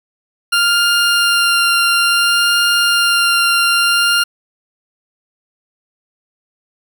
20% pulse tone with vibrato, 1396.9 Hz, F6, in tune, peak -6 dBFS, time 0.52-4.24 s, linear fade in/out 10 ms, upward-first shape sine, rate 0.58 Hz, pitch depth 10 cents each way, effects none

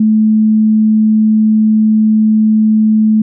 sine tone, 216.8 Hz, A3, 25 cents flat, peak -6 dBFS, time 0-3.22 s, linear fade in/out 5 ms, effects none

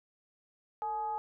sine tone with frequency modulation, 850 Hz, G#5, 40 cents sharp, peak -32 dBFS, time 0.82-1.18 s, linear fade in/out 0 ms, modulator 398 Hz, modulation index 0.42, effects none

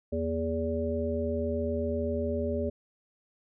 harmonic tone with a mistuned harmonic, 82.41 Hz, E2, in tune, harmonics 1 / 3 / 5 / 7, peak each -33 / -33 / -33 / -33 dBFS, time 0.12-2.7 s, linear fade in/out 10 ms, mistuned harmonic 3, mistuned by -56 cents, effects none

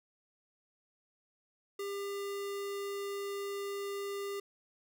square tone, 400.2 Hz, G4, 36 cents sharp, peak -37 dBFS, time 1.79-4.4 s, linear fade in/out 5 ms, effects none

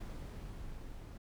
brown noise with level ramp, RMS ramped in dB -43 to -48 dBFS, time 0-1.18 s, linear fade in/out 10 ms, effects none

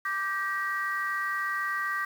sine chord, G minor, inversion second, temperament equal with one note detuned, 1174.7 / 1568 / 1908.2 Hz, D6 / G6 / Bb6, 0 / 0 / +40 cents, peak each -31 / -32 / -31 dBFS, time 0.05-2.05 s, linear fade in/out 5 ms, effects tanh soft clip ceiling -20 dBFS + 8-bit

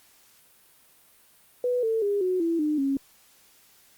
sine tone with pitch steps, 493.9 / 447.7 / 405.8 / 367.9 / 333.5 / 302.3 / 274 Hz, B4 / A4 / G#4 / F#4 / E4 / D#4 / C#4, 0 / +30 / -40 / -10 / +20 / -50 / -20 cents, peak -22 dBFS, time 1.64-2.97 s, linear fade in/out 2 ms, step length 190 ms, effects white hiss -58 dBFS RMS until 3.97 s + Opus 48 kbps

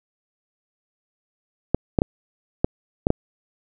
clicks, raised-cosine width 2 ms, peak -3 dBFS, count 6, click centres 1.746 / 1.988 / 2.019 / 2.645 / 3.069 / 3.104 s, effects none

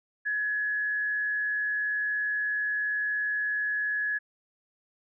sine tone with frequency modulation, 1691 Hz, G#6, 31 cents sharp, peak -26 dBFS, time 0.25-4.19 s, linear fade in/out 20 ms, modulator 121 Hz, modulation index 0.25, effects none

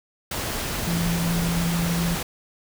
sine tone in noise, 170 Hz, F3, 46 cents flat, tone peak -22 dBFS, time 0.87-2.15 s, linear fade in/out 5 ms, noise pink, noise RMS -28 dBFS, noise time 0.31-2.23 s, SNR +3 dB, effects none

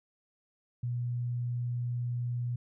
sine tone, 121.4 Hz, B2, 29 cents flat, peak -30 dBFS, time 0.83-2.56 s, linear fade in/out 5 ms, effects none

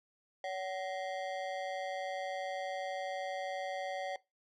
square ring-modulated tone, 659.3 Hz, E5, in tune, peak -34 dBFS, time 0.44-4.16 s, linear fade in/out 2 ms, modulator 93.9 Hz, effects noise-tail reverb RT60 0.2 s tail -19 dB re dry + low-pass 4000 Hz 12 dB/octave

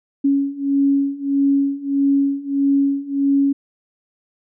sine beating tone pair, 277.2 / 278.8 Hz, C#4 / C#4, 0 / +10 cents, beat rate 1.6 Hz, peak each -19 / -17 dBFS, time 0.24-3.53 s, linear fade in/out 10 ms, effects none

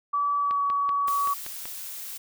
sine tone with pitch glide, 1150 to 1132.9 Hz, D6 to C#6, -37 to +37 cents, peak -22 dBFS, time 0.13-1.34 s, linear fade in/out 10 ms, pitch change -26 cents, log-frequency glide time 0.38-0.61 s
click train, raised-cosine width 0.3 ms, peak -22 dBFS, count 7, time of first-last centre 0.51-1.655 s, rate 5.24 Hz
blue noise, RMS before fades -37 dBFS, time 1.07-2.18 s, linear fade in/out 10 ms
effects none

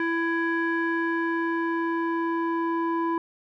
square tone with low-pass filter sweep, 332.8 Hz, E4, 17 cents sharp, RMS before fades -26 dBFS, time 0-3.18 s, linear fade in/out 2 ms, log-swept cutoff 1800 to 1200 Hz, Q 4.3, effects none

